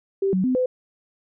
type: tone with pitch steps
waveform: sine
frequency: 390.4 / 186.9 / 255.4 / 507 Hz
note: G4 / F#3 / C4 / B4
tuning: -7 / +18 / -42 / +45 cents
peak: -18 dBFS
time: 0.22-0.66 s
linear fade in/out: 5 ms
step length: 110 ms
effects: none